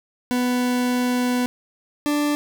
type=tone pair in turn; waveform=40% pulse; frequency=247.8 / 293.8 Hz; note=B3 / D4; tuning=+6 / +1 cents; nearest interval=minor third; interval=295 cents; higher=second; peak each=-18 / -18 dBFS; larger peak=neither; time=0.31-1.46 / 2.06-2.35 s; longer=first; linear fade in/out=0 ms; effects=none